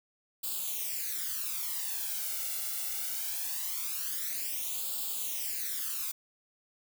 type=noise with flanger; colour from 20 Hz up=blue; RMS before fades=-35 dBFS; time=0.43-6.12 s; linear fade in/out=10 ms; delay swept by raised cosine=0.25 to 1.45 ms; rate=0.22 Hz; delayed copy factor=+0.8; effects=none